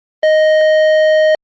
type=tone with tanh clipping; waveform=sine; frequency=622.3 Hz; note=D#5; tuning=in tune; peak=-9 dBFS; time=0.23-1.35 s; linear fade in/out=2 ms; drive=11 dB; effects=Opus 24 kbps